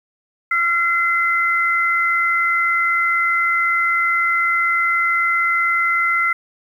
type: tone pair together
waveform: sine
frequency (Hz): 1368.7 / 2049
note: F6 / C7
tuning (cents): -35 / -37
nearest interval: perfect fifth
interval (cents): 698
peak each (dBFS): -18 / -17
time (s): 0.51-6.33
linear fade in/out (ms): 5
effects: 8-bit